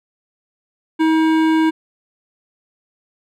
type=tone with hard clipping; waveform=sine; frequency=318.9 Hz; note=D#4; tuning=43 cents sharp; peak=-14 dBFS; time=0.99-1.71 s; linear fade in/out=20 ms; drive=15 dB; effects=none